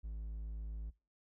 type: tone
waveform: triangle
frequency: 53.9 Hz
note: A1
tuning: 35 cents flat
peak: -38 dBFS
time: 0.03-0.91 s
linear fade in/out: 20 ms
effects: noise-tail reverb RT60 0.3 s tail -23 dB re dry